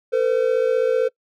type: tone pair together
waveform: triangle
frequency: 454.4 / 510 Hz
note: A#4 / C5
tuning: -44 / -44 cents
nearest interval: major second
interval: 200 cents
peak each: -17 dBFS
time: 0.12-1.09 s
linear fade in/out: 20 ms
effects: noise-tail reverb RT60 0.1 s tail -24 dB re dry